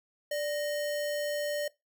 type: tone with sample-and-hold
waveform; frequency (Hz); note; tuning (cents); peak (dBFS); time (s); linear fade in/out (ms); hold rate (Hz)
sine; 587.3; D5; 0; -29; 0.31-1.68; 5; 2450
effects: noise-tail reverb RT60 0.2 s tail -21 dB re dry